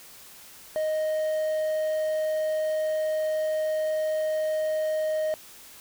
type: tone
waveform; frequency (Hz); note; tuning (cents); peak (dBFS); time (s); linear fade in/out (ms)
triangle; 622.3; D#5; 0; -22; 0.76-5.34; 0
effects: white hiss -48 dBFS RMS until 5.8 s